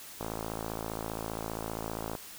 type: click train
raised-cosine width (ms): 1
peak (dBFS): -21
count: 108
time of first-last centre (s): 0.21-2.152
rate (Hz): 55.1
effects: white hiss -47 dBFS RMS until 2.38 s